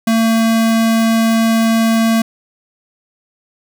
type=tone; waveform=square; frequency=225.8 Hz; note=A3; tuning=45 cents sharp; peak=-11 dBFS; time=0.07-2.22 s; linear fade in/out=5 ms; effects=none